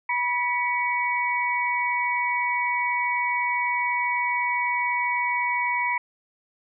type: tone cluster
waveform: sine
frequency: 973 / 1960 / 2254 Hz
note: B5 / B6 / C#7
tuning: -26 / -14 / +28 cents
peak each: -25 / -29 / -26 dBFS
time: 0.09-5.98 s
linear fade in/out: 5 ms
effects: none